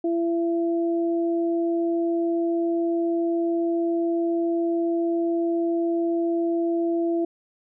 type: tone pair together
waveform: sine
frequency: 337.2 / 673.2 Hz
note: E4 / E5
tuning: +39 / +36 cents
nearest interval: octave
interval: 1197 cents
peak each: -21 / -30 dBFS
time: 0.04-7.25 s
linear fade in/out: 5 ms
effects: none